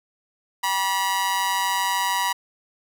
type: tone with amplitude modulation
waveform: sawtooth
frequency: 968 Hz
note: B5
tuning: 35 cents flat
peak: -14 dBFS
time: 0.63-2.33 s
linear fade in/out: 10 ms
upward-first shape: sine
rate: 187 Hz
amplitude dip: 70%
effects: none